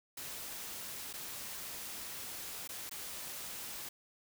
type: noise with dropouts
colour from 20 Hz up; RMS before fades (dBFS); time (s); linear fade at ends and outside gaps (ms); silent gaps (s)
white; -44; 0.17-3.89; 5; 1.13-1.136 / 2.676-2.69 / 2.895-2.911
effects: none